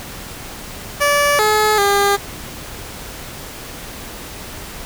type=tone with pitch steps; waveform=15% pulse; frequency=578 / 427.4 / 402.2 Hz; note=D5 / G#4 / G4; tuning=-28 / +50 / +44 cents; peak=-6 dBFS; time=1-2.17 s; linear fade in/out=20 ms; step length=390 ms; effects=pink hiss -32 dBFS RMS until 4.85 s